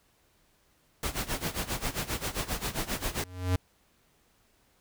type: noise with tremolo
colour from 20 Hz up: pink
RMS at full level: -30 dBFS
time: 1.03-3.24 s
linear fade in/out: 2 ms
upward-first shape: sine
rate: 7.5 Hz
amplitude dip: 85%
type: tone with exponential growth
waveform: square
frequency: 91.1 Hz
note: F#2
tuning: 26 cents flat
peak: -22 dBFS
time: 3.13-3.56 s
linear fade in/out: 5 ms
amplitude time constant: 92 ms
effects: pink hiss -67 dBFS RMS until 4.8 s